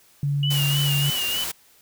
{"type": "tone", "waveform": "sine", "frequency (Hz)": 142.5, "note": "C#3", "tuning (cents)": 48, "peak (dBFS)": -20, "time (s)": [0.23, 1.1], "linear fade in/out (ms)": 2}
{"type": "tone with vibrato", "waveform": "sine", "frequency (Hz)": 2898, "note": "F#7", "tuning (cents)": -37, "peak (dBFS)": -24, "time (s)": [0.43, 1.44], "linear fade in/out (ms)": 2, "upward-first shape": "sine", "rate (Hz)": 3.3, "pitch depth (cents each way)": 67}
{"type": "noise", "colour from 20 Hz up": "white", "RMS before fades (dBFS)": -29, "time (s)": [0.5, 1.52], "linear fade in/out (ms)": 10}
{"effects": ["white hiss -56 dBFS RMS until 1.81 s"]}